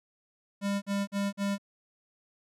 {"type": "tone bursts", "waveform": "square", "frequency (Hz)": 200, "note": "G3", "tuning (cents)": 35, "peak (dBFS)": -28, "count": 4, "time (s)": [0.61, 1.582], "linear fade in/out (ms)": 50, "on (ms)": 210, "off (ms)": 44, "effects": ["low-pass 11000 Hz 12 dB/octave"]}